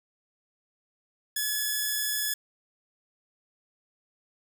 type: tone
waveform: 5% pulse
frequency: 1707 Hz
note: G#6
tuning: 47 cents sharp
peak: -16 dBFS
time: 1.36-2.34 s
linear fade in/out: 5 ms
effects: none